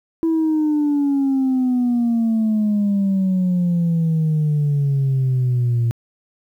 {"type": "exponential sweep", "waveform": "sine", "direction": "down", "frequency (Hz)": [329.6, 116], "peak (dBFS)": -13, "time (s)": [0.23, 5.91], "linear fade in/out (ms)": 0, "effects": ["tanh soft clip ceiling -13 dBFS", "9-bit"]}